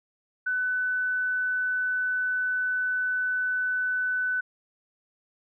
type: tone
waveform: sine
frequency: 1500 Hz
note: F#6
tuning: 23 cents sharp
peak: -24 dBFS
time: 0.46-4.41 s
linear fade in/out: 10 ms
effects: none